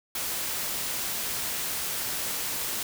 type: noise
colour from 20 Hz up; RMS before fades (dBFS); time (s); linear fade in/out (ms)
white; -31; 0.15-2.83; 2
effects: none